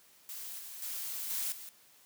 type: noise with level steps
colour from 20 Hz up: blue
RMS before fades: -43 / -46 / -39 / -35 / -47 dBFS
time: 0.29-1.69 s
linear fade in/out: 0 ms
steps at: 0.59 / 0.82 / 1.3 / 1.52 s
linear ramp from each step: 2 ms
effects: white hiss -62 dBFS RMS until 2.05 s + high-pass 100 Hz 12 dB/octave